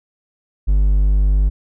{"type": "tone", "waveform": "triangle", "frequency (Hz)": 49.81, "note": "G1", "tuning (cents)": 28, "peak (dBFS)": -9, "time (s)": [0.67, 1.5], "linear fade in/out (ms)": 20, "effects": []}